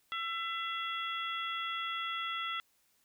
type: harmonic tone with a mistuned harmonic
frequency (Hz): 670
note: E5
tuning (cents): +28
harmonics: 2 / 3 / 4 / 5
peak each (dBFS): -37 / -41 / -44 / -40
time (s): 0.12-2.6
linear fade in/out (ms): 0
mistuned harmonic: 4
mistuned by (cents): +24
effects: white hiss -72 dBFS RMS until 3.04 s